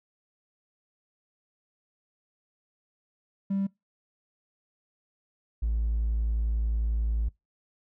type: tone pair in turn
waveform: triangle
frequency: 196 / 55.54 Hz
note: G3 / A1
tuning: 0 / +17 cents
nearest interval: octave + minor seventh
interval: 2183 cents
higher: first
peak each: -22 / -21 dBFS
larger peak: second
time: 3.5-3.67 / 5.62-7.29 s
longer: second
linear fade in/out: 10 ms
effects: noise-tail reverb RT60 0.2 s tail -26 dB re dry + tanh soft clip ceiling -20 dBFS